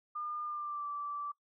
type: tone with pitch glide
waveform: sine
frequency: 1208 to 1163.5 Hz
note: D6 to D6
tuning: +48 to -17 cents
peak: -36 dBFS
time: 0.15-1.32 s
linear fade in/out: 10 ms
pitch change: -65 cents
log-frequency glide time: 0.45-0.87 s
effects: noise-tail reverb RT60 0.1 s tail -21 dB re dry